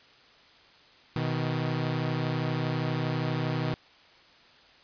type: tone pair together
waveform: sawtooth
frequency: 125 / 157.49 Hz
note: B2 / D#3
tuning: +21 / +21 cents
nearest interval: major third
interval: 400 cents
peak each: -26 / -26 dBFS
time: 1.16-3.74 s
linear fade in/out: 0 ms
effects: white hiss -56 dBFS RMS until 4.83 s + resampled to 11025 Hz